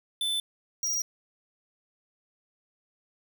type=tone pair in turn; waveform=square; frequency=3520 / 5705 Hz; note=A7 / F8; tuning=0 / +36 cents; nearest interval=minor sixth; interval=836 cents; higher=second; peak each=-27 dBFS; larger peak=neither; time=0.21-0.4 / 0.83-1.02 s; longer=neither; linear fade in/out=2 ms; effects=9-bit